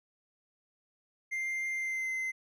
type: tone with pitch glide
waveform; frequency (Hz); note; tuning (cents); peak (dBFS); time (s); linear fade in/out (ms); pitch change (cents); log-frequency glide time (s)
triangle; 2098 to 2064; C7 to C7; +4 to -24; -30; 1.31-2.32; 20; -28; 1.74-2.11
effects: none